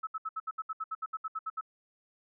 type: tone bursts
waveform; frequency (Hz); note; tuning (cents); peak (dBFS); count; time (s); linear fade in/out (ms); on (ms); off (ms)
sine; 1300; E6; -24; -32; 15; 0.03-1.611; 10; 41; 69
effects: none